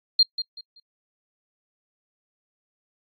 sine tone with echo, 4202 Hz, C8, 7 cents sharp, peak -12 dBFS, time 0.19-0.23 s, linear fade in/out 5 ms, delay 190 ms, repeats 3, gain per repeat -12 dB, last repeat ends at 0.8 s, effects noise-tail reverb RT60 0.1 s tail -25 dB re dry + AAC 48 kbps

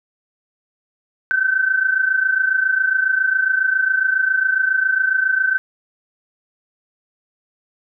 sine tone pair together, 1513 / 1540.3 Hz, F#6 / G6, +38 / -31 cents, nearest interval unison, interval 31 cents, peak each -20 / -16 dBFS, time 1.31-5.58 s, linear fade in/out 0 ms, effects none

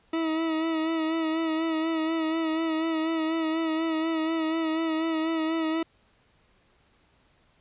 40% pulse tone with vibrato, 321.8 Hz, E4, 42 cents flat, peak -24 dBFS, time 0.13-5.83 s, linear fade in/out 5 ms, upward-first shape sine, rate 4.1 Hz, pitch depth 36 cents each way, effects pink hiss -64 dBFS RMS until 7.6 s + resampled to 8000 Hz

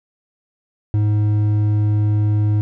triangle tone with hard clipping, 105.2 Hz, G#2, 23 cents sharp, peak -15 dBFS, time 0.94-2.61 s, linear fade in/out 0 ms, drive 9 dB, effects none

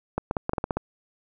clicks, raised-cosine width 1 ms, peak -11 dBFS, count 9, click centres 0.18 / 0.311 / 0.368 / 0.494 / 0.534 / 0.582 / 0.641 / 0.708 / 0.77 s, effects none

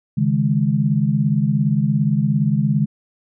sine chord, C# suspended second, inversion none, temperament just, 138.59 / 155.92 / 207.9 Hz, C#3 / D#3 / G#3, 0 / +4 / +2 cents, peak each -19 dBFS, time 0.17-2.86 s, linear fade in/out 10 ms, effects none

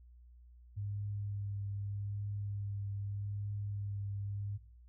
sine tone with vibrato, 101.3 Hz, G#2, 43 cents flat, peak -36 dBFS, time 0.76-4.58 s, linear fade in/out 20 ms, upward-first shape triangle, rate 0.82 Hz, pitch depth 19 cents each way, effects noise-tail reverb RT60 0.5 s tail -23 dB re dry + added 60 Hz sine -55 dBFS peak until 4.88 s

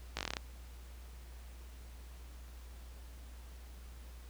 slowing click train, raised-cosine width 0.2 ms, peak -18 dBFS, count 9, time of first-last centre 0.17-0.369 s, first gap 18 ms, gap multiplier 1.09, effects added 60 Hz sine -48 dBFS peak until 4.29 s + pink hiss -60 dBFS RMS until 4.29 s

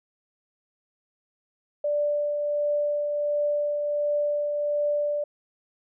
sine tone with tremolo, 587.3 Hz, D5, in tune, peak -21 dBFS, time 1.84-5.24 s, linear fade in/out 5 ms, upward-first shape triangle, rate 1.4 Hz, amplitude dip 35%, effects none

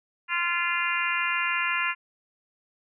harmonic tone, 346 Hz, F4, 16 cents flat, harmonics 3 / 4 / 5 / 6 / 7 / 8, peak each -31 / -31 / -31 / -31 / -31 / -31 dBFS, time 0.28-1.95 s, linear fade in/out 50 ms, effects none

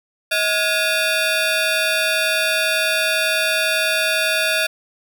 15% pulse ring-modulated tone, 1034 Hz, C6, 21 cents flat, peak -7 dBFS, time 0.31-4.67 s, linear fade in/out 10 ms, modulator 398 Hz, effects none

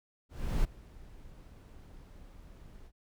brown noise with ADSR envelope, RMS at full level -29 dBFS, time 0.29-2.92 s, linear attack 350 ms, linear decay 14 ms, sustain -22 dB, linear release 60 ms, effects none

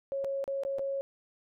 sine tone with dropouts, 549 Hz, C#5, 17 cents flat, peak -30 dBFS, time 0.12-1.01 s, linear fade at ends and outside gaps 0 ms, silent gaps 0.242-0.246 / 0.441-0.478 / 0.635-0.65 / 0.785-0.793 s, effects none

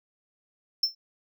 triangle tone with exponential decay, 5340 Hz, E8, 22 cents sharp, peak -16 dBFS, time 0.83-0.95 s, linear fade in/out 5 ms, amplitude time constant 25 ms, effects none

